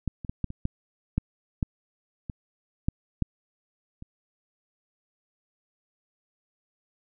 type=clicks; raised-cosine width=5 ms; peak=-15 / -24 / -18 / -14 / -24 / -14 / -11 / -12 / -21 / -11 / -11 / -28 dBFS; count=12; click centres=0.077 / 0.248 / 0.295 / 0.443 / 0.504 / 0.654 / 1.18 / 1.628 / 2.298 / 2.885 / 3.223 / 4.024 s; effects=none